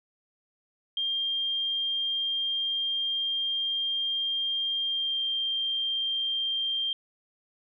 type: tone with pitch glide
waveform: sine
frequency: 3199 to 3179 Hz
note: G7 to G7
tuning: +34 to +24 cents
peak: -26 dBFS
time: 0.97-6.93 s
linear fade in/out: 2 ms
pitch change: -10 cents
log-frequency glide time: 4.84-5.23 s
effects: none